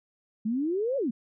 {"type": "exponential two-way sweep", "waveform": "sine", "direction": "up then down", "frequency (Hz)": [207.7, 573, 207.7], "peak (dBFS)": -25, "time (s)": [0.45, 1.11], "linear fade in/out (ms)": 10, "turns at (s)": 0.97, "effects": []}